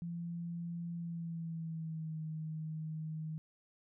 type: tone with pitch glide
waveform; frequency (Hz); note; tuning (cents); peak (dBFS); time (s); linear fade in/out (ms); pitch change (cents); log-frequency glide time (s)
sine; 170.4 to 157.16; F3 to D#3; -42 to +18; -38; 0.02-3.38; 0; -140; 0.95-2.2
effects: none